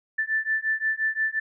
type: beating tone pair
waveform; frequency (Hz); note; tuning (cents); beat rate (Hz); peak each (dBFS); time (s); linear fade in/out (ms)
sine; 1760 / 1765.7; A6 / A6; 0 / +6; 5.7; -26; 0.18-1.4; 10
effects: none